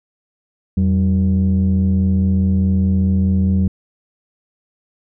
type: tone pair together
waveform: sine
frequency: 86 / 190.79 Hz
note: F2 / G3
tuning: -26 / -47 cents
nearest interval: octave + major second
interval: 1379 cents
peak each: -13 dBFS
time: 0.77-3.68 s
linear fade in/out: 5 ms
effects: tanh soft clip ceiling -9 dBFS